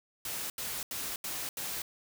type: noise bursts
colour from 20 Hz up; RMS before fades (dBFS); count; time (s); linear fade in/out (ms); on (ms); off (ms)
white; -37; 5; 0.25-1.82; 2; 250; 80
effects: none